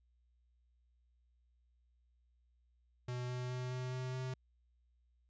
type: tone with pitch steps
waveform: square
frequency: 124 / 125.01 / 126.02 / 127.05 / 128.08 / 129.12 Hz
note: B2 / B2 / B2 / B2 / C3 / C3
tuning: +7 / +21 / +35 / +49 / -37 / -23 cents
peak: -39 dBFS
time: 3.08-4.34 s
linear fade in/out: 5 ms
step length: 210 ms
effects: added 60 Hz sine -70 dBFS peak until 5.29 s + resampled to 16000 Hz